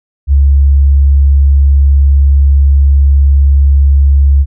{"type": "tone", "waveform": "sine", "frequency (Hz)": 69.6, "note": "C#2", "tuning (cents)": 8, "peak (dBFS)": -3, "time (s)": [0.27, 4.46], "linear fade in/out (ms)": 50, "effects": []}